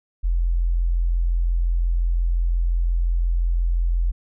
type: tone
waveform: sine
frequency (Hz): 42.85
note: F1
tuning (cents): -32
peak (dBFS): -17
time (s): 0.23-4.12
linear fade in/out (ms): 20
effects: none